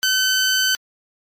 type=tone; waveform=15% pulse; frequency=1525 Hz; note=G6; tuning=48 cents flat; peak=-9 dBFS; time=0.03-0.75 s; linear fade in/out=0 ms; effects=MP3 64 kbps